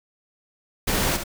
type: noise with echo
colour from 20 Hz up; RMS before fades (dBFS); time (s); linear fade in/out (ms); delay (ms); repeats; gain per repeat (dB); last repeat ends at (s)
pink; -23; 0.87-1.17; 10; 68; 1; -7; 1.238
effects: none